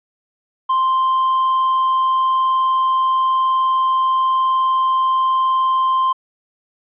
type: tone with tanh clipping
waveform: triangle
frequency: 1046.5 Hz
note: C6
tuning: in tune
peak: -14 dBFS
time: 0.69-6.13 s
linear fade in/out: 10 ms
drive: 7 dB
effects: resampled to 8000 Hz